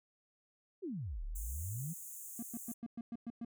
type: exponential two-way sweep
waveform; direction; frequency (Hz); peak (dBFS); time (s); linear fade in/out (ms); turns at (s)
sine; down then up; 421.5 to 33.85 to 178.3; -38; 0.82-1.94; 20; 1.24
type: high-pass noise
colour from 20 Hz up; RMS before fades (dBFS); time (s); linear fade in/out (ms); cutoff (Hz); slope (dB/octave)
pink; -48; 1.35-2.74; 10; 6500; 96
type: tone bursts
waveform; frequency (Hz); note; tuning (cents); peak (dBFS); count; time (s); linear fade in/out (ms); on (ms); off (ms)
triangle; 233.1; A#3; 0; -37; 8; 2.39-3.448; 2; 36; 110
effects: none

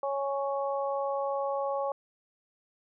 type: harmonic tone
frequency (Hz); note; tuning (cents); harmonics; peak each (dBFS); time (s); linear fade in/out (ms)
277.2; C#4; 0; 2 / 3 / 4; -30 / -34 / -36; 0.03-1.92; 2
effects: none

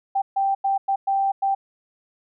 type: tone bursts at uneven times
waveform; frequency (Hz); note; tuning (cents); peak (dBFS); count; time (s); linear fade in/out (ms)
sine; 784; G5; 0; -18; 6; 0.15-0.22 / 0.36-0.55 / 0.64-0.78 / 0.88-0.96 / 1.07-1.32 / 1.42-1.55; 10
effects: none

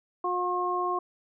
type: harmonic tone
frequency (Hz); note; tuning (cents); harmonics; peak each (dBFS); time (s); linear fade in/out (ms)
359; F4; +48; 1 / 2 / 3; -31 / -32 / -28; 0.24-0.99; 5
effects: none

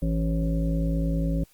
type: harmonic tone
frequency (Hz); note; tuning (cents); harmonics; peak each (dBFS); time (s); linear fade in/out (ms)
54.9; A1; -3; 1 / 3 / 5 / 7 / 9 / 10; -25 / -26 / -31 / -45 / -45 / -36; 0.02-1.44; 5
effects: white hiss -60 dBFS RMS until 1.53 s + Opus 32 kbps

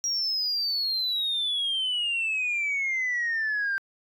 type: exponential sweep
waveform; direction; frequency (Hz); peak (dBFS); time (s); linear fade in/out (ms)
sine; down; 5700 to 1568; -23; 0.04-3.78; 0
effects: tanh soft clip ceiling -22 dBFS

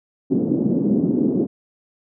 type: band-pass noise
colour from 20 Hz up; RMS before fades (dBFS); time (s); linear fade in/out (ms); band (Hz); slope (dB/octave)
pink; -19; 0.3-1.47; 20; 200 to 340; 24
effects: none

